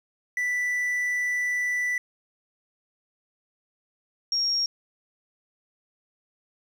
triangle / sine tone pair in turn, 1975.5 / 5574 Hz, B6 / F8, 0 / -4 cents, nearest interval octave + tritone, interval 1796 cents, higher second, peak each -22 dBFS, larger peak neither, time 0.37-1.98 / 4.32-4.66 s, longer first, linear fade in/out 2 ms, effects 9-bit

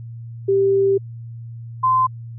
sine tone pair in turn, 392 / 1032.4 Hz, G4 / C6, 0 / -23 cents, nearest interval octave + perfect fourth, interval 1677 cents, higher second, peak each -13 dBFS, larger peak neither, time 0.48-0.98 / 1.83-2.07 s, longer first, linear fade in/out 10 ms, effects added 116 Hz sine -31 dBFS peak until 2.38 s

